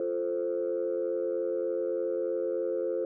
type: chord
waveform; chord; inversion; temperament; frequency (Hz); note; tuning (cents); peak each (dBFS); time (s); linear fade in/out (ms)
sine; F major; none; equal; 349.2 / 440 / 523.3; F4 / A4 / C5; 0 / 0 / 0; -32 / -32 / -30; 0-3.05; 2
effects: tanh soft clip ceiling -21 dBFS